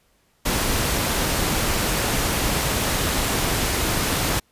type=noise; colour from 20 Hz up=pink; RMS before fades=-22 dBFS; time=0.45-4.4 s; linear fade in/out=10 ms; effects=pink hiss -63 dBFS RMS until 4.51 s + resampled to 32000 Hz